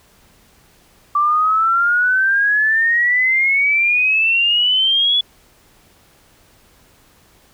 sine exponential sweep, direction up, 1163 to 3427 Hz, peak -12 dBFS, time 1.15-5.21 s, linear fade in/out 5 ms, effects pink hiss -52 dBFS RMS until 7.53 s

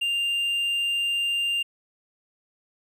triangle tone, 2794 Hz, F7, in tune, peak -21 dBFS, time 0.01-1.63 s, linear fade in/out 10 ms, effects none

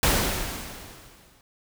pink noise with exponential decay, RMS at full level -19 dBFS, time 0.03-1.41 s, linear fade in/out 1 ms, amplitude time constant 300 ms, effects none

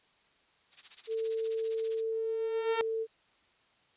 violet noise with tremolo, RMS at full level -33 dBFS, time 0.71-2.03 s, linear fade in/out 50 ms, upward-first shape sine, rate 15 Hz, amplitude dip 90%
sine tone, 447.1 Hz, A4, 28 cents sharp, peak -30 dBFS, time 1.07-3.07 s, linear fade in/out 50 ms
sawtooth tone with exponential growth, 454.8 Hz, A#4, 43 cents flat, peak -22 dBFS, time 2.12-2.81 s, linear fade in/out 0 ms, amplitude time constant 150 ms
effects white hiss -67 dBFS RMS until 3.96 s + resampled to 8000 Hz

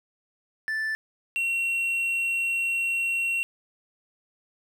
triangle tone pair in turn, 1760 / 2732 Hz, A6 / F7, 0 / -39 cents, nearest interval minor sixth, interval 761 cents, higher second, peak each -24 / -22 dBFS, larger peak second, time 0.68-0.95 / 1.36-3.43 s, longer second, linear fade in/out 0 ms, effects none

